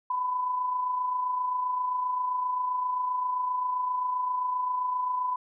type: tone with amplitude modulation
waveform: sine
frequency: 1001 Hz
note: B5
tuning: 23 cents sharp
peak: -24 dBFS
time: 0.1-5.36 s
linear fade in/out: 5 ms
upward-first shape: sine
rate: 27.6 Hz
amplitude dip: 40%
effects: none